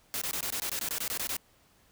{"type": "noise bursts", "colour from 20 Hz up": "white", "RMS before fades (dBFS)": -33, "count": 13, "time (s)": [0.14, 1.367], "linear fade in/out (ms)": 0, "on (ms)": 75, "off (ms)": 21, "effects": ["pink hiss -64 dBFS RMS until 1.91 s"]}